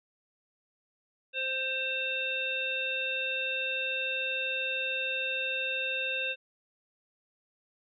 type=harmonic tone with a mistuned harmonic; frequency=523.3 Hz; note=C5; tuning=in tune; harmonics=1 / 3 / 5 / 7; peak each=-38 / -38 / -31 / -38 dBFS; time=1.33-6.36 s; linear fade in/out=50 ms; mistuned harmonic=5; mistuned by=+48 cents; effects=none